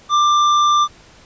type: tone with tanh clipping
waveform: sine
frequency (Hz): 1185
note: D6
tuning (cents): +15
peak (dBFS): -13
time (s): 0.09-0.88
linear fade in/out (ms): 50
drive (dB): 13
effects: pink hiss -46 dBFS RMS until 1.25 s + resampled to 16000 Hz